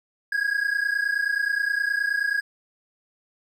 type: tone pair together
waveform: triangle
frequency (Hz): 1631.5 / 1661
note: G#6 / G#6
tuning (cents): -31 / 0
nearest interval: unison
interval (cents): 31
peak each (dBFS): -23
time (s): 0.32-2.41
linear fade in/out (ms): 5
effects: none